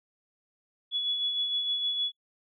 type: tone with tremolo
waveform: sine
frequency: 3396 Hz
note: G#7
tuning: 38 cents sharp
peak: -25 dBFS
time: 0.91-2.12 s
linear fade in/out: 50 ms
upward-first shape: sine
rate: 6.5 Hz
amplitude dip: 40%
effects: noise-tail reverb RT60 0.1 s tail -26 dB re dry